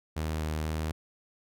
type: tone with vibrato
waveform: sawtooth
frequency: 78 Hz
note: D#2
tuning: 5 cents sharp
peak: -26 dBFS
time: 0.16-0.92 s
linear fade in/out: 10 ms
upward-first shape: square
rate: 2 Hz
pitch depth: 10 cents each way
effects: none